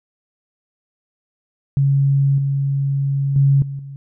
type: tone with level steps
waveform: sine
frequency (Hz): 138.59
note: C#3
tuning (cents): 0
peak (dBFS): -12 / -16 / -10 / -24 / -30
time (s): 1.77-3.96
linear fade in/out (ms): 0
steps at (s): 2.38 / 3.36 / 3.62 / 3.79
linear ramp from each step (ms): 2
effects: none